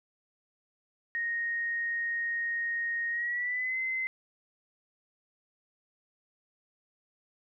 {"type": "tone with pitch glide", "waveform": "sine", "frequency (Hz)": [1864.7, 2057], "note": ["A#6", "C7"], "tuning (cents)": [0, -30], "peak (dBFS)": -29, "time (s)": [1.15, 4.07], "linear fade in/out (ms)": 0, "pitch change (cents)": 170, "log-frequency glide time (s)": [3.1, 3.78], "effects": []}